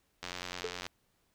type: click train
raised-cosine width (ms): 0.2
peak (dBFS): -21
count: 58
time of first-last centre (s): 0.23-0.865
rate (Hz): 89.7
type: tone with exponential decay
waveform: triangle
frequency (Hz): 439.9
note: A4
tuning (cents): 0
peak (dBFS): -29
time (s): 0.64-0.78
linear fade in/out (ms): 5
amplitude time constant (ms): 29
effects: pink hiss -74 dBFS RMS until 1.34 s